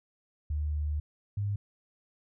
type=tone pair in turn; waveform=sine; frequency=74.8 / 101.84 Hz; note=D2 / G#2; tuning=+32 / -33 cents; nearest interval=perfect fourth; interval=535 cents; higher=second; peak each=-28 dBFS; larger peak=neither; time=0.5-1 / 1.37-1.56 s; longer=first; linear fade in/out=5 ms; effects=none